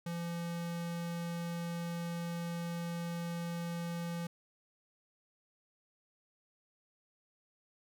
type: tone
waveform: square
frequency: 170.4 Hz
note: F3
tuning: 42 cents flat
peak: -37 dBFS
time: 0.06-4.27 s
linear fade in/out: 5 ms
effects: none

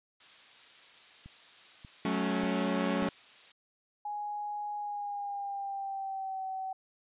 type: noise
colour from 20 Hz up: blue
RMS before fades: -47 dBFS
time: 0.2-3.52 s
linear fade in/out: 5 ms
type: click train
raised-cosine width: 5 ms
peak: -36 dBFS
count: 4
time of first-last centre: 1.26-3.025 s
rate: 1.7 Hz
type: chord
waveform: sawtooth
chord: F# minor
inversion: none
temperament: equal with one note detuned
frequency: 185 / 216.6 / 277.2 Hz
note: F#3 / A3 / C#4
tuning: 0 / -27 / 0 cents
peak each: -29 dBFS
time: 2.05-3.09 s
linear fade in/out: 2 ms
type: tone with pitch glide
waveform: sine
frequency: 830.6 to 761.7 Hz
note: G#5 to G5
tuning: 0 to -50 cents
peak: -34 dBFS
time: 4.05-6.73 s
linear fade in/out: 5 ms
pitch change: -150 cents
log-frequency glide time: 4.76-6.44 s
effects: resampled to 8000 Hz

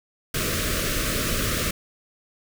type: band-stop noise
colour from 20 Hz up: pink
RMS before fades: -25 dBFS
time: 0.34-1.71 s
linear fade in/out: 5 ms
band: 650 to 1100 Hz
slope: 96 dB/octave
effects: none

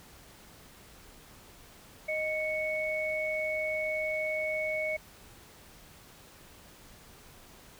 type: tone pair together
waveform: sine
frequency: 622.1 / 2217 Hz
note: D#5 / C#7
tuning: 0 / 0 cents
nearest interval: octave + minor seventh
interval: 2200 cents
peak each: -32 / -32 dBFS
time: 2.08-4.97 s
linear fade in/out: 10 ms
effects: pink hiss -54 dBFS RMS until 7.79 s

